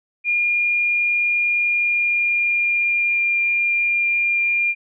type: tone with pitch glide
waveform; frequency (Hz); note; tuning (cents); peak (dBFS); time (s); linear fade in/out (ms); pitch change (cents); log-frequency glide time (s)
sine; 2417 to 2399; D7 to D7; +49 to +36; -16; 0.24-4.75; 50; -13; 1.59-3.41
effects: none